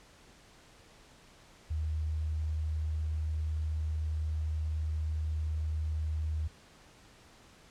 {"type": "tone", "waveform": "sine", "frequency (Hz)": 77.78, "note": "D#2", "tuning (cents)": 0, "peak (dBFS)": -30, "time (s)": [1.7, 6.48], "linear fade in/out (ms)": 10, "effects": ["pink hiss -58 dBFS RMS until 7.7 s", "low-pass 8000 Hz 12 dB/octave"]}